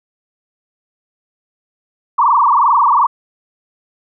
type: tone with frequency modulation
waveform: sine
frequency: 1046.5 Hz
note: C6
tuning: in tune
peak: -8 dBFS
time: 2.18-3.07 s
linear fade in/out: 10 ms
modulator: 22.5 Hz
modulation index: 5.9
effects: none